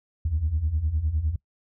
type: beating tone pair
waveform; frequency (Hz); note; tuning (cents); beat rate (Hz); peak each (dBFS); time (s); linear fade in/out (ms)
sine; 71.6 / 81.4; D2 / E2; -43 / -21; 9.8; -27 / -23; 0.25-1.36; 5
effects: noise-tail reverb RT60 0.1 s tail -23 dB re dry + tanh soft clip ceiling -16 dBFS